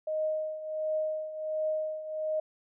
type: tone with tremolo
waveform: sine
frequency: 622.3 Hz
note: D#5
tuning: in tune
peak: -26 dBFS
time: 0.07-2.4 s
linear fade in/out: 5 ms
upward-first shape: triangle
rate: 1.4 Hz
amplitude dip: 75%
effects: none